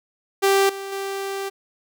sawtooth tone with level steps, 392 Hz, G4, in tune, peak -11 / -26 / -22 dBFS, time 0.42-1.5 s, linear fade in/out 20 ms, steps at 0.69 / 0.92 s, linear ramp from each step 5 ms, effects none

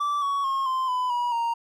triangle tone with pitch steps, 1163 / 1120.8 / 1080.1 / 1040.9 / 1003.1 / 966.7 / 931.6 Hz, D6 / C#6 / C#6 / C6 / B5 / B5 / A#5, -17 / +19 / -45 / -9 / +27 / -37 / -1 cents, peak -21 dBFS, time 0-1.54 s, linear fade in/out 10 ms, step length 220 ms, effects none

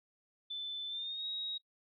sine tone with pitch glide, 3520 to 3794 Hz, A7 to A#7, 0 to +30 cents, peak -37 dBFS, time 0.5-1.58 s, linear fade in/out 10 ms, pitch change +130 cents, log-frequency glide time 0.88-1.26 s, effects noise-tail reverb RT60 0.1 s tail -18 dB re dry

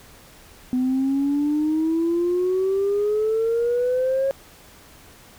sine exponential sweep, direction up, 250.5 to 547 Hz, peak -17 dBFS, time 0.73-4.31 s, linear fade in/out 0 ms, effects tanh soft clip ceiling -15 dBFS + pink hiss -48 dBFS RMS until 5.38 s

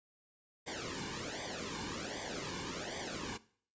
pink noise with flanger, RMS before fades -41 dBFS, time 0.66-3.38 s, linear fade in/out 20 ms, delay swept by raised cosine 0.73 to 1.56 ms, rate 1.3 Hz, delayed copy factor -0.95, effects noise-tail reverb RT60 0.5 s tail -19 dB re dry + resampled to 16000 Hz

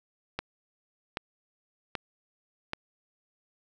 click train, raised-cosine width 0.3 ms, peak -15 dBFS, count 4, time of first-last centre 0.39-2.734 s, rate 1.28 Hz, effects none

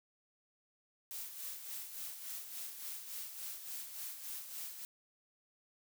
blue noise with tremolo, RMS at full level -43 dBFS, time 1.11-4.85 s, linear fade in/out 0 ms, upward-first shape sine, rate 3.5 Hz, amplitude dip 55%, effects none

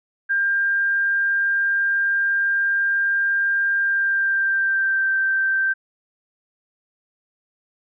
sine tone with pitch glide, 1597 to 1563.2 Hz, G6 to G6, +32 to -5 cents, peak -17 dBFS, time 0.29-5.74 s, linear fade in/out 20 ms, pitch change -37 cents, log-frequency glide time 3.77-5.11 s, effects none

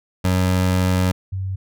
25% pulse / sine tone pair in turn, 92 / 95.29 Hz, F#2 / G2, -9 / -49 cents, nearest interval minor second, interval 60 cents, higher second, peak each -12 / -22 dBFS, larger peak first, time 0.24-1.12 / 1.32-1.56 s, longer first, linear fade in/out 10 ms, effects none

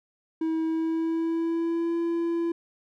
triangle tone with pitch glide, 321.9 to 337.1 Hz, E4 to E4, -41 to +39 cents, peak -22 dBFS, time 0.41-2.52 s, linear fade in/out 5 ms, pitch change +80 cents, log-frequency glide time 0.64-1.96 s, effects none

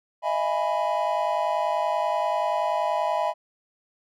triangle chord, E major seventh, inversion third, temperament equal with one note detuned, 622.3 / 672.7 / 830.6 / 987.8 Hz, D#5 / E5 / G#5 / B5, 0 / +35 / 0 / 0 cents, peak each -26 dBFS, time 0.22-3.34 s, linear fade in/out 50 ms, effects none

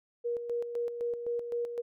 sine tone with tremolo, 475.3 Hz, A#4, 34 cents sharp, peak -29 dBFS, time 0.24-1.82 s, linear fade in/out 20 ms, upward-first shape square, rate 3.9 Hz, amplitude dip 55%, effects none

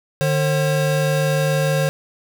square tone pair together, 150.69 / 537 Hz, D3 / C5, +45 / +45 cents, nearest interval octave + minor seventh, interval 2200 cents, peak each -19 / -21 dBFS, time 0.21-1.89 s, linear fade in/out 0 ms, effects none

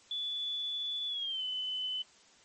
sine tone with pitch glide, 3450 to 3021 Hz, A7 to F#7, -35 to +35 cents, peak -33 dBFS, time 0.11-2.02 s, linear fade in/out 2 ms, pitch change -230 cents, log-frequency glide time 1.08-1.43 s, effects white hiss -61 dBFS RMS until 2.44 s + MP3 32 kbps

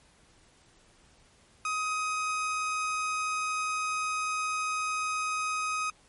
30% pulse tone, 1258 Hz, D#6, 19 cents sharp, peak -26 dBFS, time 1.65-5.9 s, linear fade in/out 2 ms, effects pink hiss -61 dBFS RMS until 6.08 s + MP3 48 kbps

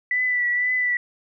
sine tone with vibrato, 1975.5 Hz, B6, in tune, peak -19 dBFS, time 0.11-0.97 s, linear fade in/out 2 ms, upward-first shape triangle, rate 2 Hz, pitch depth 34 cents each way, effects none

